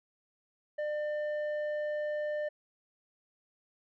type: tone with low-pass filter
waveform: square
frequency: 600 Hz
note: D5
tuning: 37 cents sharp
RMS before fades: -34 dBFS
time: 0.78-2.49 s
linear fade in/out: 10 ms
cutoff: 1300 Hz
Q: 3.7
effects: none